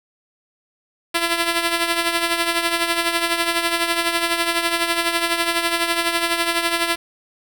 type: tone with tremolo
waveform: 5% pulse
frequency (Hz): 337.5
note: E4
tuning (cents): +41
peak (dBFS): -4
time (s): 1.14-6.96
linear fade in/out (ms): 10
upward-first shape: triangle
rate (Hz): 12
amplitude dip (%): 65
effects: 7-bit